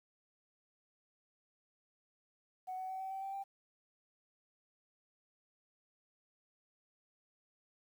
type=tone with pitch steps; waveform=sine; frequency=744 / 750.9 / 757.9 / 764.9 / 772 / 779.2 / 786.4 Hz; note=F#5 / F#5 / F#5 / G5 / G5 / G5 / G5; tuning=+9 / +25 / +41 / -43 / -27 / -11 / +5 cents; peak=-38 dBFS; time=2.67-3.44 s; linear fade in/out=20 ms; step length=110 ms; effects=tanh soft clip ceiling -35 dBFS + 11-bit